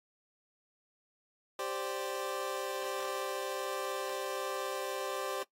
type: chord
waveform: 25% pulse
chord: G suspended fourth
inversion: none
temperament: equal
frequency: 392 / 523.3 / 587.3 Hz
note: G4 / C5 / D5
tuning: 0 / 0 / 0 cents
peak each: -36 / -35 / -37 dBFS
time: 1.59-5.43 s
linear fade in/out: 2 ms
effects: noise-tail reverb RT60 0.1 s tail -18 dB re dry + AAC 48 kbps